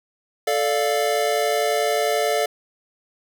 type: chord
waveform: square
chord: D minor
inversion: second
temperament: equal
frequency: 440 / 587.3 / 698.5 Hz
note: A4 / D5 / F5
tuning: 0 / 0 / 0 cents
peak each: -24 dBFS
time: 0.47-2.46 s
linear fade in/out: 5 ms
effects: none